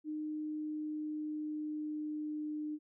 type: tone with pitch glide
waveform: sine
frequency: 305.9 to 302.6 Hz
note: D#4 to D#4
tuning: -29 to -48 cents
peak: -36 dBFS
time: 0.04-2.79 s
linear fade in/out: 50 ms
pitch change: -19 cents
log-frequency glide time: 0.31-2.54 s
effects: none